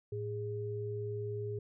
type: tone pair together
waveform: sine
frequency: 110 / 411.7 Hz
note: A2 / G#4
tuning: 0 / -15 cents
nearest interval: octave + major seventh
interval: 2285 cents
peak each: -38 / -38 dBFS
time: 0.12-1.59 s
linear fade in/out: 5 ms
effects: none